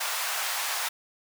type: high-pass noise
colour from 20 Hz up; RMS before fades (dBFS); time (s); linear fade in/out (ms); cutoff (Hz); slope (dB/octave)
pink; -30; 0-0.89; 10; 790; 24
effects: none